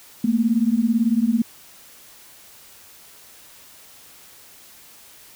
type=beating tone pair; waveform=sine; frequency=220 / 238 Hz; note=A3 / A#3; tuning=0 / +36 cents; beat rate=18 Hz; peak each=-19 dBFS; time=0.24-1.42 s; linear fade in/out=5 ms; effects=white hiss -47 dBFS RMS until 5.35 s